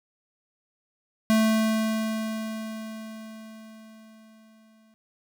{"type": "tone with exponential decay", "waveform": "square", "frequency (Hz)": 219.9, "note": "A3", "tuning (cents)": -1, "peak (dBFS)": -18, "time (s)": [1.3, 4.94], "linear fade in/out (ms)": 0, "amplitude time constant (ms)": 790, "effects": []}